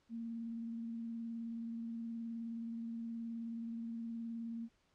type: tone with vibrato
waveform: sine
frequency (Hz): 229.9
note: A#3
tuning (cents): -24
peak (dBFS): -40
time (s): 0.09-4.69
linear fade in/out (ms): 50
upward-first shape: sine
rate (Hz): 19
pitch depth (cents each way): 19
effects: pink hiss -75 dBFS RMS until 4.94 s + low-pass 6000 Hz 12 dB/octave